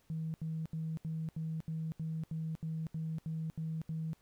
sine tone bursts, 160 Hz, D#3, 49 cents sharp, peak -34 dBFS, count 13, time 0.1-4.132 s, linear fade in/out 0 ms, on 240 ms, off 76 ms, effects tanh soft clip ceiling -30 dBFS + pink hiss -71 dBFS RMS until 4.21 s

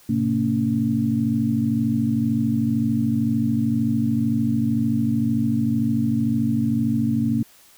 sine tone cluster, 106.6 / 128.6 / 228.7 / 282.1 Hz, G#2 / C3 / A#3 / C#4, +46 / -30 / -33 / +30 cents, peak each -29 / -26 / -20 / -25 dBFS, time 0.09-7.43 s, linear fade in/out 5 ms, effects white hiss -52 dBFS RMS until 7.77 s

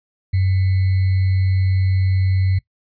sine tone with sample-and-hold, 94.5 Hz, F#2, 37 cents sharp, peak -14 dBFS, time 0.33-2.59 s, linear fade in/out 10 ms, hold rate 2100 Hz, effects noise-tail reverb RT60 0.1 s tail -19 dB re dry + resampled to 11025 Hz

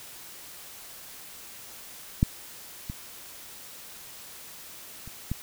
clicks, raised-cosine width 5 ms, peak -7 / -21 / -30 / -16 dBFS, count 4, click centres 2.229 / 2.899 / 5.076 / 5.316 s, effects white hiss -45 dBFS RMS until 5.42 s

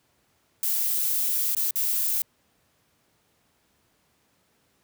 violet noise with dropouts, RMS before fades -25 dBFS, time 0.63-2.22 s, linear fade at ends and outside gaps 2 ms, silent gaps 1.55-1.566 / 1.709-1.757 s, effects pink hiss -67 dBFS RMS until 4.83 s + high-pass 80 Hz 12 dB/octave

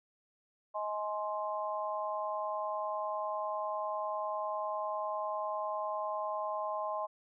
harmonic tone, 210 Hz, G#3, 19 cents sharp, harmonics 3 / 4 / 5, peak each -37 / -39 / -37 dBFS, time 0.74-7.07 s, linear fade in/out 20 ms, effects none

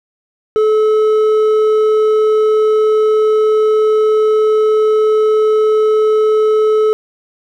sine tone with hard clipping, 431.6 Hz, A4, 33 cents flat, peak -10 dBFS, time 0.56-6.93 s, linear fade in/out 0 ms, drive 5 dB, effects none

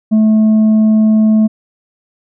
triangle tone with tanh clipping, 217.2 Hz, A3, 22 cents flat, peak -7 dBFS, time 0.11-1.48 s, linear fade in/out 20 ms, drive 8 dB, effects none

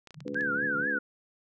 clicks, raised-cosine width 0.2 ms, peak -30 dBFS, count 7, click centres 0.073 / 0.107 / 0.144 / 0.205 / 0.28 / 0.345 / 0.409 s
pink band-pass noise, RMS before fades -47 dBFS, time 0.14-0.88 s, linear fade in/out 50 ms, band 130 to 180 Hz, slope 48 dB/octave
harmonic tone, 71 Hz, C#2, 42 cents sharp, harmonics 3 / 4 / 5 / 6 / 7, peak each -40 / -37 / -43 / -44 / -38 dBFS, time 0.25-0.99 s, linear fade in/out 10 ms
sine tone with vibrato, 1541 Hz, G6, 30 cents flat, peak -27 dBFS, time 0.35-0.99 s, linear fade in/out 10 ms, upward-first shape triangle, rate 4.2 Hz, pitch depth 210 cents each way
effects none

